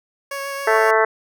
15% pulse tone with vibrato, 554.4 Hz, C#5, in tune, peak -19 dBFS, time 0.31-0.91 s, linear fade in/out 5 ms, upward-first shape sine, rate 7.3 Hz, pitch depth 11 cents each way
harmonic tone, 220.4 Hz, A3, 3 cents sharp, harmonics 2 / 3 / 4 / 5 / 6 / 7 / 8 / 9, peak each -18 / -20 / -21 / -22 / -23 / -23 / -24 / -25 dBFS, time 0.67-1.05 s, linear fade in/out 5 ms
effects none

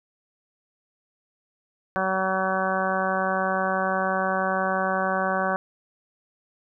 harmonic tone, 189.2 Hz, F#3, 39 cents sharp, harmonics 1 / 2 / 3 / 4 / 5 / 6 / 7 / 8 / 9, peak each -31 / -34 / -28 / -28 / -34 / -29 / -37 / -29 / -38 dBFS, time 1.96-5.56 s, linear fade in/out 0 ms, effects none

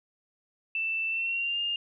sine tone with pitch glide, 2660 to 2817 Hz, E7 to F7, +15 to +14 cents, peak -27 dBFS, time 0.75-1.76 s, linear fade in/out 2 ms, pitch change +99 cents, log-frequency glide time 1.09-1.6 s, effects none

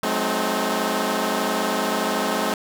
10% pulse chord, F# diminished seventh, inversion none, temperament equal with one note detuned, 185 / 214.6 / 261.6 / 311.1 Hz, F#3 / A3 / C4 / Eb4, 0 / -43 / 0 / 0 cents, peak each -21 / -16 / -18 / -21 dBFS, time 0.03-2.54 s, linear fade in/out 2 ms, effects none

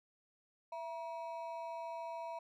triangle ring-modulated tone, 810 Hz, G#5, 43 cents flat, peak -36 dBFS, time 0.72-2.39 s, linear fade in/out 5 ms, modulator 143 Hz, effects none

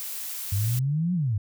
blue noise, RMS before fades -34 dBFS, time 0-0.79 s, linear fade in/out 0 ms
sine exponential two-way sweep, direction up then down, 95.8 to 185 to 95.8 Hz, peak -22 dBFS, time 0.52-1.38 s, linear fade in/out 5 ms, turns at 1.14 s
effects none

